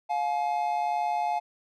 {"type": "tone pair together", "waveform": "triangle", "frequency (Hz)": [707.8, 850], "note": ["F5", "G#5"], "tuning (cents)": [23, 40], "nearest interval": "minor third", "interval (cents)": 317, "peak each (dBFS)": -26, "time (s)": [0.09, 1.4], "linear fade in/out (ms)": 20, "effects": []}